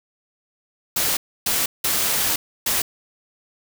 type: noise bursts at uneven times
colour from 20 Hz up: white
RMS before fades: -21 dBFS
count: 4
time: 0.96-1.17 / 1.46-1.66 / 1.84-2.36 / 2.66-2.82 s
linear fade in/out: 5 ms
effects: none